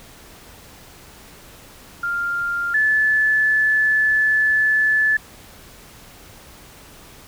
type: tone pair in turn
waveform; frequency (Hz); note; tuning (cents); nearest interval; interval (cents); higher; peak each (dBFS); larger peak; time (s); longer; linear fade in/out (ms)
sine; 1396.9 / 1734.6; F6 / A6; 0 / -25; major third; 375; second; -20 / -14; second; 2.03-2.74 / 2.74-5.17; second; 5
effects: pink hiss -44 dBFS RMS until 7.27 s